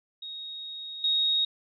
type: tone with level steps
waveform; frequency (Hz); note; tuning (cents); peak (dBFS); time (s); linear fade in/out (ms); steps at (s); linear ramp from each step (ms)
sine; 3755; A#7; +12; -36 / -22; 0.22-1.45; 5; 1.04; 2
effects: none